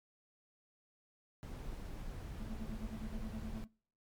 brown noise, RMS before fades -44 dBFS, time 1.43-3.64 s, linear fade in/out 0 ms
triangle tone with tremolo, 218.8 Hz, A3, 9 cents flat, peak -39 dBFS, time 2.39-3.68 s, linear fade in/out 50 ms, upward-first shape sine, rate 9.5 Hz, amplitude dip 95%
effects noise-tail reverb RT60 0.5 s tail -26 dB re dry + MP3 96 kbps

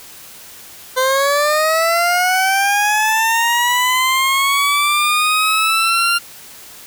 20% pulse linear sweep, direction up, 510 to 1396.9 Hz, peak -8 dBFS, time 0.96-6.19 s, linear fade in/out 20 ms, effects white hiss -38 dBFS RMS until 6.86 s

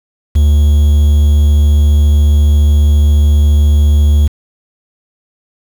triangle tone with quantisation, 73.8 Hz, D2, 9 cents sharp, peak -3 dBFS, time 0.35-4.28 s, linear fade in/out 10 ms, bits 5, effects none

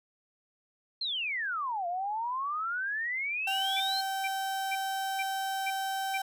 sine exponential two-way sweep, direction down then up, 4268 to 681 to 4268 Hz, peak -30 dBFS, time 1.01-4.01 s, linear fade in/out 5 ms, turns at 1.87 s
35% pulse tone, 774 Hz, G5, 22 cents flat, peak -29 dBFS, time 3.47-6.22 s, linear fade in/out 5 ms
sine tone bursts, 2347 Hz, D7, 2 cents flat, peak -31 dBFS, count 6, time 3.76-6.18 s, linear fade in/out 10 ms, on 45 ms, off 430 ms
effects none

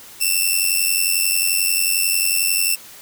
5% pulse tone with amplitude modulation, 2682 Hz, E7, 29 cents sharp, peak -4 dBFS, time 0.2-2.76 s, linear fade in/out 20 ms, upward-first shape sine, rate 91.2 Hz, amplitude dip 65%, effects white hiss -41 dBFS RMS until 3.01 s

